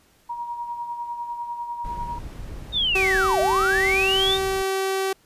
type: tone with tremolo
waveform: sine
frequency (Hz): 950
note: A#5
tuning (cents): +33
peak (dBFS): -26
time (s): 0.29-2.19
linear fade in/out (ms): 10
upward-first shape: sine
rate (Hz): 10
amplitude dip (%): 50
type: noise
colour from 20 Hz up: brown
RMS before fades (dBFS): -35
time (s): 1.84-4.63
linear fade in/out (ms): 10
type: linear two-way sweep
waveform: sine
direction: down then up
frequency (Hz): 3735 to 590 to 3735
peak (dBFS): -19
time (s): 2.72-4.39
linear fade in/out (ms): 50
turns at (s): 3.4
type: tone with pitch glide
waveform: sawtooth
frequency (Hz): 381.3 to 384.4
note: G4 to G4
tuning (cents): -48 to -34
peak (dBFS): -18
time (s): 2.95-5.13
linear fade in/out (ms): 5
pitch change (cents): +14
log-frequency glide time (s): 3.15-3.43
effects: pink hiss -59 dBFS RMS until 5.25 s + resampled to 32000 Hz